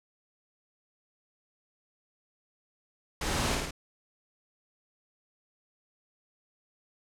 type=noise with echo; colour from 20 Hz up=pink; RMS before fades=-32 dBFS; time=3.21-3.55 s; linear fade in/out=5 ms; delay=53 ms; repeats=3; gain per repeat=-2 dB; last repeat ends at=3.709 s; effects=low-pass 9000 Hz 12 dB/octave